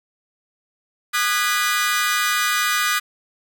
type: chord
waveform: sawtooth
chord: G# minor seventh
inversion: second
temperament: equal with one note detuned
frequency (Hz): 1220.3 / 1480 / 1661.2 / 1975.5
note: D#6 / F#6 / G#6 / B6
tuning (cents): -34 / 0 / 0 / 0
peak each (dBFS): -18 / -21 / -22 / -21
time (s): 1.13-3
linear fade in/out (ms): 20
effects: none